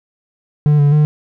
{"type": "tone with pitch steps", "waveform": "triangle", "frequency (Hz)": [148.7, 144.3, 150.6], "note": ["D3", "D3", "D3"], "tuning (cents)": [22, -30, 44], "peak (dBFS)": -6, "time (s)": [0.66, 1.05], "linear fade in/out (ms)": 0, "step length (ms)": 130, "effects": []}